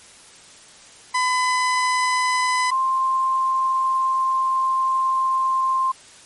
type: tone pair in turn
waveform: 30% pulse / sine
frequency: 1007 / 1051.9 Hz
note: B5 / C6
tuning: +33 / +9 cents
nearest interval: minor second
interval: 76 cents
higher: second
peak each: -15 / -17 dBFS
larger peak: first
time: 1.14-2.71 / 2.71-5.92 s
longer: second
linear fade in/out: 10 ms
effects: white hiss -46 dBFS RMS until 6.25 s + MP3 48 kbps